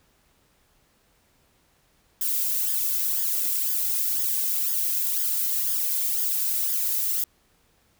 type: noise with flanger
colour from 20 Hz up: violet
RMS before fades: -25 dBFS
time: 2.21-7.24 s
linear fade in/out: 2 ms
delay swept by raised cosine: 0.59 to 1.99 ms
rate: 2 Hz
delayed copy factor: +0.8
effects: pink hiss -64 dBFS RMS until 7.99 s